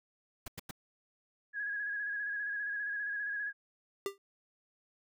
pink noise bursts, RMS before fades -42 dBFS, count 3, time 0.46-0.711 s, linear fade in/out 5 ms, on 21 ms, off 94 ms
sine tone with vibrato, 1661.2 Hz, G#6, in tune, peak -34 dBFS, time 1.53-3.53 s, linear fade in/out 50 ms, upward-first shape square, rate 15 Hz, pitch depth 32 cents each way
square tone with exponential decay, 396.4 Hz, G4, 19 cents sharp, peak -30 dBFS, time 4.06-4.18 s, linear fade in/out 1 ms, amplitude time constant 24 ms
effects none

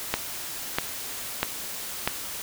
click train, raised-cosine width 0.3 ms, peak -6 dBFS, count 4, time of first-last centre 0.14-2.075 s, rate 1.55 Hz, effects white hiss -35 dBFS RMS until 2.42 s

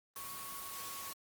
sine tone in noise, 1108 Hz, C#6, 1 cent flat, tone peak -48 dBFS, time 0.16-1.13 s, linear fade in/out 2 ms, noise white, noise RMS -45 dBFS, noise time 0.16-1.13 s, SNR -6 dB, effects Opus 24 kbps

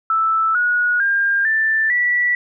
sine tone with pitch steps, 1318.5 / 1454.5 / 1604.6 / 1770.2 / 1952.8 Hz, E6 / F#6 / G6 / A6 / B6, 0 / -30 / +40 / +10 / -20 cents, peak -14 dBFS, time 0.1-2.35 s, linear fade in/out 2 ms, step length 450 ms, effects none

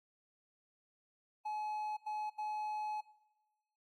triangle tone bursts at uneven times, 850 Hz, G#5, 40 cents sharp, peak -35 dBFS, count 3, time 1.45-1.97 / 2.06-2.3 / 2.38-3.01 s, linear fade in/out 10 ms, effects noise-tail reverb RT60 1.0 s tail -18 dB re dry + AAC 48 kbps

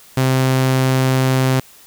sawtooth tone, 130.81 Hz, C3, in tune, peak -9 dBFS, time 0.17-1.6 s, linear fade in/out 5 ms, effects white hiss -45 dBFS RMS until 1.86 s

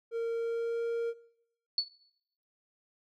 triangle tone with pitch glide, 461.1 to 465.1 Hz, A#4 to A#4, -19 to -4 cents, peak -28 dBFS, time 0.11-1.14 s, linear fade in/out 50 ms, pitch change +15 cents, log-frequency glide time 0.34-0.83 s
sine tone with exponential decay, 4435 Hz, C#8, in tune, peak -22 dBFS, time 1.78-1.92 s, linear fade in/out 2 ms, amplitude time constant 30 ms
effects noise-tail reverb RT60 0.7 s tail -18 dB re dry

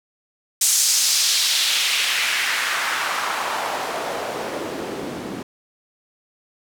white noise with band-pass filter sweep, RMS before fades -22 dBFS, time 0.61-5.43 s, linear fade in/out 5 ms, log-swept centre 7400 to 230 Hz, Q 1.5, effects none

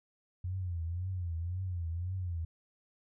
sine tone with vibrato, 88 Hz, F2, 14 cents sharp, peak -33 dBFS, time 0.44-2.45 s, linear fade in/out 5 ms, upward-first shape triangle, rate 1.9 Hz, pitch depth 140 cents each way, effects none

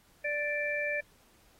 harmonic tone, 587.3 Hz, D5, in tune, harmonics 1 / 3 / 4, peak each -34 / -34 / -34 dBFS, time 0.24-1.01 s, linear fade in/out 10 ms, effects pink hiss -64 dBFS RMS until 1.59 s + AAC 48 kbps

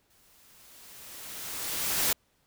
white noise with exponential growth, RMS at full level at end -25 dBFS, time 0.1-2.13 s, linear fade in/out 5 ms, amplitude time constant 440 ms, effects pink hiss -70 dBFS RMS until 2.46 s

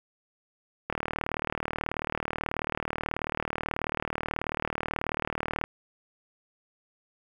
click train, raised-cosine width 0.5 ms, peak -14 dBFS, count 183, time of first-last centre 0.9-5.64 s, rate 38.4 Hz, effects 8-bit

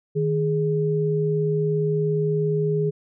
sine tone pair together, 155.71 / 415.7 Hz, D#3 / G#4, +2 / +2 cents, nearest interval octave + perfect fourth, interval 1700 cents, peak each -22 dBFS, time 0.15-2.91 s, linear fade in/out 20 ms, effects none

